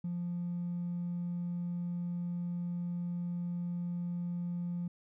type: tone with hard clipping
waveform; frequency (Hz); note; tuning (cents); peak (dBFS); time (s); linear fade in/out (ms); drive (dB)
sine; 174.61; F3; 0; -34; 0.04-4.88; 5; 1
effects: none